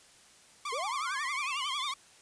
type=tone with vibrato; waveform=sawtooth; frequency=1108.7 Hz; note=C#6; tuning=in tune; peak=-30 dBFS; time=0.65-1.94 s; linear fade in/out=5 ms; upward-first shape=triangle; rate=11 Hz; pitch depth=160 cents each way
type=linear sweep; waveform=sine; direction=up; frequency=424.1 to 3778 Hz; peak=-35 dBFS; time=0.72-1.92 s; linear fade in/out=10 ms
effects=white hiss -58 dBFS RMS until 2.21 s + resampled to 22050 Hz